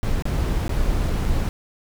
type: noise with dropouts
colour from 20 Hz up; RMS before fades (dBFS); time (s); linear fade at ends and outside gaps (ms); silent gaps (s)
brown; -21; 0.03-1.49; 0; 0.223-0.254 / 0.679-0.693 / 1.096-1.099 / 1.252-1.256
effects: none